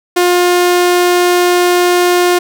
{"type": "tone", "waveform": "sawtooth", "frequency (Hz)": 355.3, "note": "F4", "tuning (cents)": 30, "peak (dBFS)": -4, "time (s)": [0.16, 2.39], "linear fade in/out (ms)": 10, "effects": []}